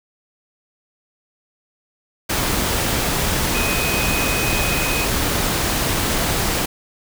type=tone in noise; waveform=sine; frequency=2509 Hz; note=D#7; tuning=14 cents sharp; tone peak=-24 dBFS; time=3.54-5.05 s; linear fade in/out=10 ms; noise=pink; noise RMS=-20 dBFS; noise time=2.29-6.66 s; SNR=-7 dB; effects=none